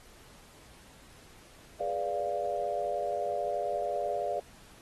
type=chord; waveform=sine; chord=G# diminished seventh; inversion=none; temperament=equal; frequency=415.3 / 493.9 / 587.3 / 698.5 Hz; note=G#4 / B4 / D5 / F5; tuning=0 / 0 / 0 / 0 cents; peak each=-38 / -38 / -33 / -33 dBFS; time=1.8-4.4 s; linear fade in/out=5 ms; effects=pink hiss -56 dBFS RMS until 4.81 s + AAC 32 kbps

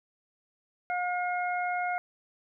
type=harmonic tone; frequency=716 Hz; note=F5; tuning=43 cents sharp; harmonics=1 / 2 / 3; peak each=-29 / -35 / -36 dBFS; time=0.9-1.98 s; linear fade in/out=0 ms; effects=none

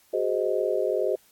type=chord; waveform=sine; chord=Ab dominant seventh; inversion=third; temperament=just; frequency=373.8 / 415.3 / 519.1 / 623 Hz; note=Gb4 / Ab4 / C5 / Eb5; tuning=+18 / 0 / -14 / +2 cents; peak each=-28 dBFS; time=0.13-1.16 s; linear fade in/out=10 ms; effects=white hiss -60 dBFS RMS until 1.31 s + AAC 64 kbps

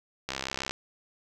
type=click train; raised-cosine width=0.2 ms; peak=-14 dBFS; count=29; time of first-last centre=0.29-0.71 s; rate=66.7 Hz; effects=none

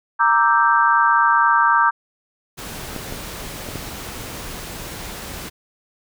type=chord; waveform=sine; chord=E half-diminished seventh; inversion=second; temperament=equal; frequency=932.3 / 1174.7 / 1318.5 / 1568 Hz; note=Bb5 / D6 / E6 / G6; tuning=0 / 0 / 0 / 0 cents; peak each=-17 / -17 / -21 / -18 dBFS; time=0.19-1.91 s; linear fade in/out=20 ms
type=noise; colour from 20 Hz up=pink; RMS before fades=-32 dBFS; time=2.57-5.5 s; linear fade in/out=20 ms
type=clicks; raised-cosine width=2 ms; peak=-16 dBFS; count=4; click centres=2.963 / 3.124 / 3.688 / 3.757 s
effects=none

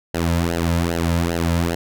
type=tone with flanger; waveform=sawtooth; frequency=84.5 Hz; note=E2; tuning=43 cents sharp; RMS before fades=-20 dBFS; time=0.14-1.75 s; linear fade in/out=5 ms; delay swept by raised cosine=0.84 to 2.74 ms; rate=2.5 Hz; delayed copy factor=-0.95; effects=none

